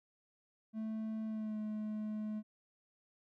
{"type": "tone with pitch glide", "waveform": "triangle", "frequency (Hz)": [219.4, 213.9], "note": ["A3", "A3"], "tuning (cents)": [-5, -49], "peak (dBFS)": -35, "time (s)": [0.73, 2.43], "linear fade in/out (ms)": 50, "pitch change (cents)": -44, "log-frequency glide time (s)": [1.26, 1.58], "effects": []}